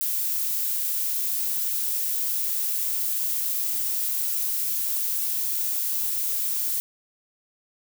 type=noise; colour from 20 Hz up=violet; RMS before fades=-26 dBFS; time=0.01-6.8 s; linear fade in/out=0 ms; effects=none